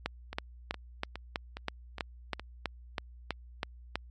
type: two click trains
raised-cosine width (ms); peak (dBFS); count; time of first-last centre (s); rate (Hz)
0.3; -15 / -23; 13 / 6; 0.06-3.956 / 0.33-2.396; 3.08 / 2.42
effects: added 60 Hz sine -48 dBFS peak until 4.1 s + MP3 48 kbps